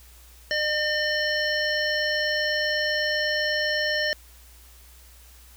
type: harmonic tone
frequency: 604 Hz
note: D5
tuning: 48 cents sharp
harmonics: 1 / 3 / 5 / 7 / 9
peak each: -28 / -25 / -32 / -34 / -31 dBFS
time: 0.51-4.13 s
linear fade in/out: 0 ms
effects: added 60 Hz sine -49 dBFS peak until 5.56 s + white hiss -53 dBFS RMS until 5.56 s